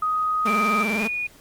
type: tone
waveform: sine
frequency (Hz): 1251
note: D#6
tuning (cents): +9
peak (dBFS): -20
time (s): 0.02-0.83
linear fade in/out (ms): 5
type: tone with vibrato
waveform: sawtooth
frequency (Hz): 213.8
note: A3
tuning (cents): -49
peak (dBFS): -20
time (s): 0.45-1.08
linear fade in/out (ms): 10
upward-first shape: sine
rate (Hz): 20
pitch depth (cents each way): 130
type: tone with pitch glide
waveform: sine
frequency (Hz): 2349 to 2454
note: D7 to D#7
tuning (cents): 0 to -25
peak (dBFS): -24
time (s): 0.47-1.27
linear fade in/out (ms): 5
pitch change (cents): +75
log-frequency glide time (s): 0.95-1.04
effects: pink hiss -51 dBFS RMS until 1.4 s + Opus 32 kbps